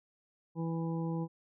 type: harmonic tone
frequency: 164.81 Hz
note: E3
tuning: in tune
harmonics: 1 / 2 / 3 / 5 / 6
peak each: -33 / -39 / -43 / -47 / -49 dBFS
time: 0.55-1.28 s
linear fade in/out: 50 ms
effects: none